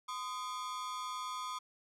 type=ring-modulated tone; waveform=45% pulse; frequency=1133 Hz; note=C#6; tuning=37 cents sharp; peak=-35 dBFS; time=0.08-1.59 s; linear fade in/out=10 ms; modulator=109 Hz; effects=low-pass 9000 Hz 12 dB/octave